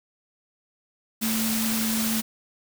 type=tone in noise; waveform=sine; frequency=222.4 Hz; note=A3; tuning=19 cents sharp; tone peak=-25 dBFS; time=1.21-2.22 s; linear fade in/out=20 ms; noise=white; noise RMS=-28 dBFS; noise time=1.21-2.22 s; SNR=0 dB; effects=none